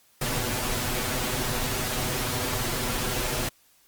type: noise with comb filter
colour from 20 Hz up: pink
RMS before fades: -28 dBFS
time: 0.21-3.49 s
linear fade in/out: 5 ms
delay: 8 ms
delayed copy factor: +0.7
effects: white hiss -61 dBFS RMS until 3.87 s + Opus 48 kbps